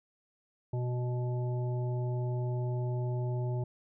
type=harmonic tone; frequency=123.47 Hz; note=B2; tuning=in tune; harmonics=1 / 3 / 5 / 7; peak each=-30 / -40 / -44 / -47 dBFS; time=0.73-3.64 s; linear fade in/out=5 ms; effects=none